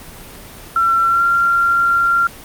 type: tone with pitch glide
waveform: sine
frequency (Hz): 1353 to 1381.4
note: E6 to F6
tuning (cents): +45 to -19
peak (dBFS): -11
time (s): 0.76-2.27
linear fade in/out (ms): 2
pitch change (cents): +36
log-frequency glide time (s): 1.07-1.23
effects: pink hiss -36 dBFS RMS until 2.44 s + Opus 32 kbps